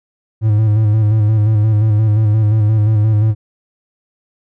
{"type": "tone with vibrato", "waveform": "triangle", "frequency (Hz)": 107.4, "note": "A2", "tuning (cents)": -41, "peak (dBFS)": -7, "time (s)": [0.41, 3.35], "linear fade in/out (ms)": 50, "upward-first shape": "square", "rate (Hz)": 5.7, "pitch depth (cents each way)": 40, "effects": []}